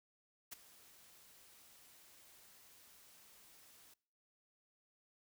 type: noise with ADSR envelope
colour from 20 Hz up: white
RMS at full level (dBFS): -45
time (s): 0.51-3.94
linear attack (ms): 18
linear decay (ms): 13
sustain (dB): -18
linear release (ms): 5
effects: noise-tail reverb RT60 0.6 s tail -24 dB re dry